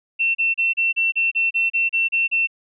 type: tone bursts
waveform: sine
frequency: 2700 Hz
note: E7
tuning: 41 cents sharp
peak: -16 dBFS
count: 12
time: 0.19-2.473 s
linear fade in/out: 20 ms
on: 160 ms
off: 33 ms
effects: none